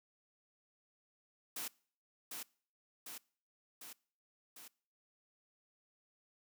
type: noise with echo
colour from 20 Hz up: white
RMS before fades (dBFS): -42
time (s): 1.56-1.68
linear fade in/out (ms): 5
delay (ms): 750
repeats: 4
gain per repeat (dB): -3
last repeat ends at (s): 4.68
effects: noise-tail reverb RT60 0.5 s tail -24 dB re dry + high-pass 200 Hz 12 dB/octave